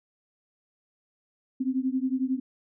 sine beating tone pair, 256 / 267 Hz, C4 / C4, -38 / +35 cents, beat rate 11 Hz, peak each -27 / -28 dBFS, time 1.6-2.4 s, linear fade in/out 10 ms, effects none

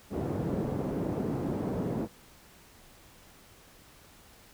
pink band-pass noise, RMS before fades -32 dBFS, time 0.1-2.08 s, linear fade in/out 50 ms, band 140 to 450 Hz, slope 12 dB/octave
clicks, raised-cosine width 3 ms, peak -27 dBFS, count 6, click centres 0.542 / 0.643 / 0.68 / 0.721 / 0.924 / 1.488 s
effects pink hiss -56 dBFS RMS until 4.53 s

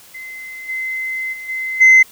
sine tone with level steps, 2058 Hz, C7, 29 cents flat, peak -29 / -20 / -28 / -20 / -3 dBFS, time 0.14-2.03 s, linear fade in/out 10 ms, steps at 0.68 / 1.32 / 1.48 / 1.8 s, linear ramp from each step 20 ms, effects tanh soft clip ceiling -3 dBFS + white hiss -44 dBFS RMS until 2.11 s

